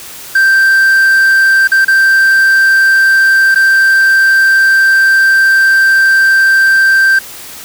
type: tone with dropouts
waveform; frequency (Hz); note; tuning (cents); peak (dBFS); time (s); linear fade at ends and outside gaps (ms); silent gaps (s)
triangle; 1568; G6; 0; -3; 0.35-7.19; 5; 1.675-1.717 / 1.848-1.88 / 3.546-3.557
effects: white hiss -29 dBFS RMS until 7.64 s